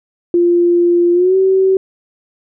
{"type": "tone with pitch glide", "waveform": "sine", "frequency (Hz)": [347.4, 381], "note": ["F4", "G4"], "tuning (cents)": [-9, -49], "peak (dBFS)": -8, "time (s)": [0.34, 1.77], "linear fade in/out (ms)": 2, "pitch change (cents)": 160, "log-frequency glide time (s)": [1.13, 1.36], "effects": []}